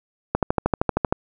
click train, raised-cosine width 1 ms, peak -4 dBFS, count 11, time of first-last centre 0.35-1.125 s, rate 12.9 Hz, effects none

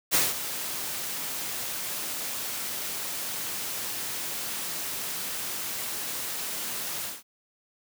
white noise with ADSR envelope, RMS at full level -21 dBFS, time 0.11-7.23 s, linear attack 37 ms, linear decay 190 ms, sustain -12 dB, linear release 180 ms, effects high-pass 100 Hz 12 dB/octave

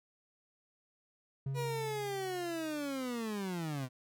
triangle tone with exponential decay, 136 Hz, C#3, 33 cents flat, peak -31 dBFS, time 1.46-3.35 s, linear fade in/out 5 ms, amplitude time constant 410 ms
30% pulse linear sweep, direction down, 487.9 to 123.47 Hz, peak -33 dBFS, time 1.54-3.89 s, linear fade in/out 50 ms
effects none

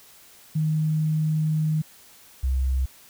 sine tone pair in turn, 155.56 / 65.4 Hz, D#3 / C2, 0 / 0 cents, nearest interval octave + minor third, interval 1500 cents, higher first, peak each -20 dBFS, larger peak neither, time 0.55-1.82 / 2.43-2.86 s, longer first, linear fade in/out 10 ms, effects white hiss -51 dBFS RMS until 3.09 s

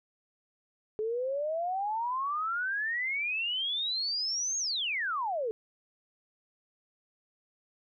sine exponential two-way sweep, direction up then down, 423.3 to 6620 to 423.3 Hz, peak -29 dBFS, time 0.99-5.51 s, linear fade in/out 0 ms, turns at 4.58 s, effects none

